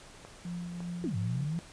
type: clicks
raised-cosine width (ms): 1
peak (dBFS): -31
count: 2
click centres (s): 0.25 / 0.805
type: tone with tremolo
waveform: sine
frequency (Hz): 174.61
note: F3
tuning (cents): 0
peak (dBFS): -34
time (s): 0.45-1.45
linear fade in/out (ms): 2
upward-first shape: triangle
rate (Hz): 2.7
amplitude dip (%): 35
type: exponential two-way sweep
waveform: sine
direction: down then up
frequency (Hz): 378.9 to 99.4 to 174.5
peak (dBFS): -30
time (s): 1.04-1.59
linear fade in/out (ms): 0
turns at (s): 1.17
effects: pink hiss -52 dBFS RMS until 1.72 s + resampled to 22050 Hz